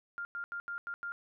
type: tone bursts at uneven times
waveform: sine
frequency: 1400 Hz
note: F6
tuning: 4 cents sharp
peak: -36 dBFS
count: 6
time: 0.18-0.25 / 0.35-0.44 / 0.52-0.6 / 0.68-0.78 / 0.87-0.94 / 1.03-1.12 s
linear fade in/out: 0 ms
effects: none